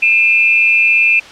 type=tone pair together; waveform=sine; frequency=2419 / 2637 Hz; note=D#7 / E7; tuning=-49 / 0 cents; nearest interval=minor second; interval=149 cents; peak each=-10 dBFS; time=0.02-1.2 s; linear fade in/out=10 ms; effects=white hiss -34 dBFS RMS until 1.31 s + low-pass 4000 Hz 12 dB/octave